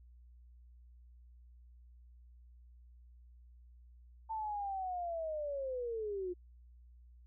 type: linear sweep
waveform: sine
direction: down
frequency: 896 to 349.4 Hz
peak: -36 dBFS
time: 4.29-6.34 s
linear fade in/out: 20 ms
effects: added 60 Hz sine -56 dBFS peak until 7.26 s